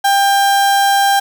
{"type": "tone", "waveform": "35% pulse", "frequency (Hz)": 795, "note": "G5", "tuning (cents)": 24, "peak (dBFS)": -8, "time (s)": [0.04, 1.2], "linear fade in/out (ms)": 10, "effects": ["7-bit"]}